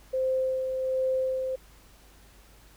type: tone with tremolo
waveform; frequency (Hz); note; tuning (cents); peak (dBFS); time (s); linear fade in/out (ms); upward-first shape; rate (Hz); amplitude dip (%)
sine; 521; C5; -7; -23; 0.13-1.56; 10; sine; 1.3; 40
effects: added 50 Hz sine -55 dBFS peak until 2.76 s + pink hiss -57 dBFS RMS until 2.76 s